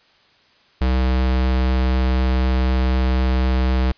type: tone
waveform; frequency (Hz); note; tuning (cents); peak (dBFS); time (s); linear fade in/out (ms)
square; 64; C2; -38; -16; 0.81-3.92; 5
effects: white hiss -55 dBFS RMS until 3.97 s + resampled to 11025 Hz